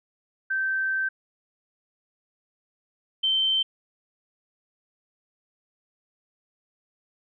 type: tone pair in turn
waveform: sine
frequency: 1553 / 3106 Hz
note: G6 / G7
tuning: -17 / -17 cents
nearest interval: octave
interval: 1200 cents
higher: second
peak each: -23 / -20 dBFS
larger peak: second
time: 0.5-1.09 / 3.23-3.63 s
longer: first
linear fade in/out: 10 ms
effects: none